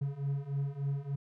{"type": "beating tone pair", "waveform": "triangle", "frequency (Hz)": [138, 141.4], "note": ["C#3", "C#3"], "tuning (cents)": [-7, 35], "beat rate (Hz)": 3.4, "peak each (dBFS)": [-34, -32], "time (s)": [0.01, 1.16], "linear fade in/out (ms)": 10, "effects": []}